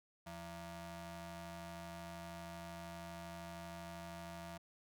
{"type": "ring-modulated tone", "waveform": "sawtooth", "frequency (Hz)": 252.4, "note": "B3", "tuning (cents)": 38, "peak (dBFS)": -40, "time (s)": [0.26, 4.58], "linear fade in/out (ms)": 10, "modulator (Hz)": 425, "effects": []}